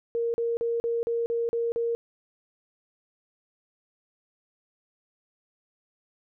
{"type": "tone bursts", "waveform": "sine", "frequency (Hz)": 466.2, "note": "A#4", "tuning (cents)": 0, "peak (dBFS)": -24, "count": 8, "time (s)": [0.15, 1.95], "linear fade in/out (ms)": 0, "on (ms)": 190, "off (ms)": 40, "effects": []}